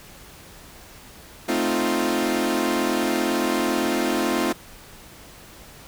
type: chord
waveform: sawtooth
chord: F dominant seventh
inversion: first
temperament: equal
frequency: 220 / 261.6 / 311.1 / 349.2 Hz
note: A3 / C4 / Eb4 / F4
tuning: 0 / 0 / 0 / 0 cents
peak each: -24 / -22 / -23 / -21 dBFS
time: 1.48-4.53 s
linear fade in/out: 10 ms
effects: pink hiss -45 dBFS RMS until 5.87 s